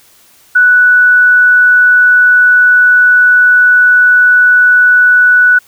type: tone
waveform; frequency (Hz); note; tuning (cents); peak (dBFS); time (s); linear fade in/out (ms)
sine; 1480; F#6; 0; -3; 0.55-5.59; 10
effects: white hiss -45 dBFS RMS until 5.67 s